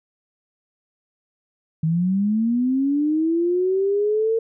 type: linear sweep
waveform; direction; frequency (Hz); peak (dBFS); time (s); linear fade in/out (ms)
sine; up; 155.56 to 456.3; -17; 1.83-4.39; 5
effects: none